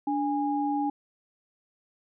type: tone pair together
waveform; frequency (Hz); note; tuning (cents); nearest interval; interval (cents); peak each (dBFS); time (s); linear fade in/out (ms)
sine; 290.6 / 822; D4 / G#5; -18 / -18; octave + tritone; 1800; -27 / -28; 0.07-0.9; 5
effects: none